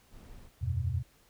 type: noise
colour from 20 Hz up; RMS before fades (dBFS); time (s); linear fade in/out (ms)
brown; -49; 0.1-0.5; 50
type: chord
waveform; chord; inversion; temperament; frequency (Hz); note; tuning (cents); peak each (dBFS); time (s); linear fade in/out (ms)
sine; E suspended second; none; equal with one note detuned; 82.41 / 93.79 / 123.47; E2 / F#2 / B2; 0 / +24 / 0; -33; 0.61-1.03; 20
effects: pink hiss -64 dBFS RMS until 1.29 s